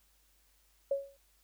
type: tone with exponential decay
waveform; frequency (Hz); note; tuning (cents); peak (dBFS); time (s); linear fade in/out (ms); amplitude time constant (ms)
sine; 554.4; C#5; 0; -25; 0.91-1.17; 5; 55
effects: added 50 Hz sine -70 dBFS peak until 1.43 s + white hiss -70 dBFS RMS until 1.43 s